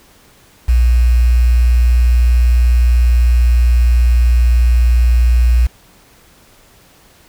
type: tone with quantisation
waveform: sine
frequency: 60.1 Hz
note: B1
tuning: 46 cents flat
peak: -7 dBFS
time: 0.68-5.67 s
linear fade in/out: 10 ms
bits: 5
effects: pink hiss -47 dBFS RMS until 7.28 s